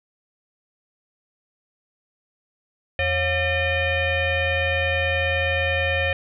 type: tone with frequency modulation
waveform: sine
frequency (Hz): 1174.7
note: D6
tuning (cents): 0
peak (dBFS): -19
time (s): 2.99-6.13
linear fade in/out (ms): 2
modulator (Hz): 630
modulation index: 2.5
effects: none